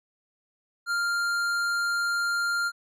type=tone with tanh clipping; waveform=sine; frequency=1397 Hz; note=F6; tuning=in tune; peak=-26 dBFS; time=0.86-2.72 s; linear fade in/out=50 ms; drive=14 dB; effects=none